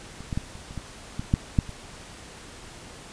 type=clicks; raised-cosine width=5 ms; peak=-28 / -17 / -14 / -29 / -29 / -20 / -17 / -7 / -6 / -24 dBFS; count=10; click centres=0.206 / 0.328 / 0.375 / 0.554 / 0.709 / 0.777 / 1.195 / 1.339 / 1.588 / 1.693 s; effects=pink hiss -44 dBFS RMS until 3.12 s + resampled to 22050 Hz